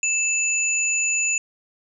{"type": "tone pair together", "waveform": "sine", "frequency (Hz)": [2637, 6963], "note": ["E7", "A8"], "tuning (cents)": [0, -19], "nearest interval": "octave + perfect fourth", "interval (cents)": 1681, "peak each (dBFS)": -22, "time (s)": [0.03, 1.38], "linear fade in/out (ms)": 2, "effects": []}